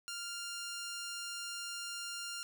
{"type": "tone", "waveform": "10% pulse", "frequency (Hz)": 1396.9, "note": "F6", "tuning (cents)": 0, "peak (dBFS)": -32, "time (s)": [0.08, 2.43], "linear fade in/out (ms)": 0, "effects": []}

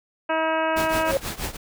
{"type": "harmonic tone", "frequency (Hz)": 320, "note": "D#4", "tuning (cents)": 49, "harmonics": [1, 2, 3, 4, 5, 6, 7, 8, 9], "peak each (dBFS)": [-30, -24, -26, -30, -29, -39, -38, -34, -39], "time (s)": [0.29, 1.12], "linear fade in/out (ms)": 10}
{"type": "noise with tremolo", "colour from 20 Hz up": "pink", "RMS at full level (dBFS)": -27, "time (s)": [0.76, 1.57], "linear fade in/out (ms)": 10, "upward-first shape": "triangle", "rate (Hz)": 6.2, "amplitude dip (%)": 90}
{"type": "tone with exponential growth", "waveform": "sine", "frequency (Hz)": 545, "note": "C#5", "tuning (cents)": -29, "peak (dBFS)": -16, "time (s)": [0.94, 1.17], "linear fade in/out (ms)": 1, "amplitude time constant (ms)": 48}
{"effects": []}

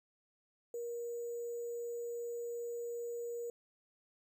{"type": "tone with sample-and-hold", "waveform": "sine", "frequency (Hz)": 472.6, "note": "A#4", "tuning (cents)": 24, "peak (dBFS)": -38, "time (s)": [0.74, 3.5], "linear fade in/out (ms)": 2, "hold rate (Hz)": 7350, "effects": []}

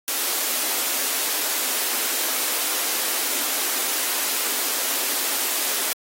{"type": "high-pass noise", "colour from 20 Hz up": "white", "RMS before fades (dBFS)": -24, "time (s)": [0.08, 5.93], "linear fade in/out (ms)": 0, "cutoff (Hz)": 240, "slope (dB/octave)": 96, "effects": ["AAC 48 kbps"]}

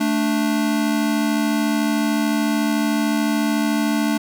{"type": "tone pair together", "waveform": "square", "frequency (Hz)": [220, 293.7], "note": ["A3", "D4"], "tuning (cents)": [0, 0], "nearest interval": "perfect fourth", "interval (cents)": 500, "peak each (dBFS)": -21, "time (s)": [0, 4.18], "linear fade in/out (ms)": 10, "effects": []}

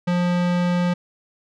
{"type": "tone with low-pass filter", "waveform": "square", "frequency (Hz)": 176.7, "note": "F3", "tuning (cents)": 21, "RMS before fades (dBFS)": -20, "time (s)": [0.07, 0.94], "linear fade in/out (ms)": 10, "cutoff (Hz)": 4000, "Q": 0.63, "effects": []}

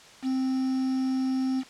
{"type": "tone with quantisation", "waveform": "triangle", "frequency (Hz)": 261.6, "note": "C4", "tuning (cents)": 0, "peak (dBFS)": -22, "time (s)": [0.22, 1.64], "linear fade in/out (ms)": 50, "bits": 7, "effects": ["white hiss -50 dBFS RMS until 1.69 s", "low-pass 6000 Hz 12 dB/octave"]}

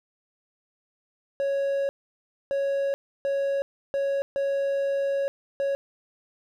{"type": "tone bursts at uneven times", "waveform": "triangle", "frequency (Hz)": 554, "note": "C#5", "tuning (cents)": -1, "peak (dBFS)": -21, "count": 6, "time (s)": [[1.4, 1.89], [2.51, 2.94], [3.25, 3.62], [3.94, 4.22], [4.36, 5.28], [5.6, 5.75]], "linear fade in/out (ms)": 0, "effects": []}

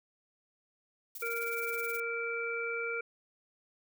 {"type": "noise with tremolo", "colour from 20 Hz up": "violet", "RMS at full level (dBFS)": -40, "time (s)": [1.15, 2], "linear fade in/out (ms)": 2, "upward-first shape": "triangle", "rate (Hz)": 19, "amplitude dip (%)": 85}
{"type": "harmonic tone", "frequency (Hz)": 465, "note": "A#4", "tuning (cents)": -4, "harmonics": [1, 3, 5], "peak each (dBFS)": [-37, -37, -37], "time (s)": [1.22, 3.01], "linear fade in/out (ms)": 5}
{"effects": []}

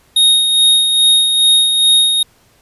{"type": "tone with tremolo", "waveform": "square", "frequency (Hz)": 3729, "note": "A#7", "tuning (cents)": 0, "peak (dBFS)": -7, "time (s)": [0.16, 2.23], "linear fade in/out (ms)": 5, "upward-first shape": "sine", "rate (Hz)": 2.4, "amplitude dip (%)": 45, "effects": ["pink hiss -52 dBFS RMS until 2.61 s", "resampled to 32000 Hz"]}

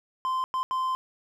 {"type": "tone bursts at uneven times", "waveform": "triangle", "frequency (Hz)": 1037, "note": "C6", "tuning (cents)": -16, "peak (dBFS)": -23, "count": 3, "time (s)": [[0.25, 0.44], [0.54, 0.63], [0.71, 0.95]], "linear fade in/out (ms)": 0, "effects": []}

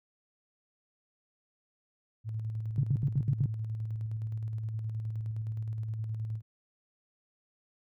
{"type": "tone with tremolo", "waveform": "sine", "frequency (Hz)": 110, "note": "A2", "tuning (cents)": 0, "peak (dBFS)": -31, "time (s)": [2.24, 6.42], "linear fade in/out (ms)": 50, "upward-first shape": "square", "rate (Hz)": 9.6, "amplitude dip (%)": 30}
{"type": "tone bursts", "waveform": "sine", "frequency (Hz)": 138.59, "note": "C#3", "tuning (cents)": 0, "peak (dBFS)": -24, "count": 6, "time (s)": [2.78, 3.459], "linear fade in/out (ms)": 2, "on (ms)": 54, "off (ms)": 71}
{"effects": []}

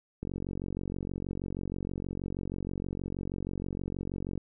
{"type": "click train", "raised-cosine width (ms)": 3, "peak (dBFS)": -22, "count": 193, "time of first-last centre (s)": [0.23, 4.377], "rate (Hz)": 46.3, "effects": []}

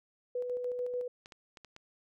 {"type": "tone with tremolo", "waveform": "sine", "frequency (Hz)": 493.9, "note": "B4", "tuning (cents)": 0, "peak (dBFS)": -31, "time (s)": [0.35, 1.08], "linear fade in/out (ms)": 5, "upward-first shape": "square", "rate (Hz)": 6.8, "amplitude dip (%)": 35}
{"type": "clicks", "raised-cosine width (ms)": 0.2, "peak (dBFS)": -32, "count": 5, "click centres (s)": [1.259, 1.322, 1.572, 1.647, 1.764]}
{"effects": []}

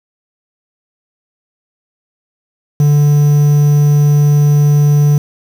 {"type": "tone with quantisation", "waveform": "triangle", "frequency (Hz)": 146.4, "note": "D3", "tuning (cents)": -5, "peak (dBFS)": -4, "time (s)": [2.8, 5.18], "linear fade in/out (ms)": 2, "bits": 5, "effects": []}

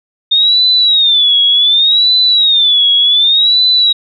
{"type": "tone with vibrato", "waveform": "sine", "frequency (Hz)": 3651, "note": "A#7", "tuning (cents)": -37, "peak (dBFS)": -6, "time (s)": [0.31, 3.93], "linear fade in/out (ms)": 10, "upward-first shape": "sine", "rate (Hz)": 0.67, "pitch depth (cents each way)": 160, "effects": []}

